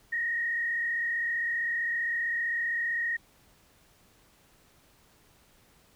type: tone with frequency modulation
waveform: sine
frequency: 1871 Hz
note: A#6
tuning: 6 cents sharp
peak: -27 dBFS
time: 0.12-3.17 s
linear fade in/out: 10 ms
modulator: 35.4 Hz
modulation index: 1
effects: pink hiss -62 dBFS RMS until 5.95 s